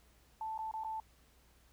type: tone with dropouts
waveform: sine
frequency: 880 Hz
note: A5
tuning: in tune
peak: -37 dBFS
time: 0.41-1 s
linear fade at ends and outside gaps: 2 ms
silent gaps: 0.578-0.589 / 0.713-0.738 / 0.837-0.846 s
effects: added 60 Hz sine -66 dBFS peak until 1.72 s + pink hiss -68 dBFS RMS until 1.72 s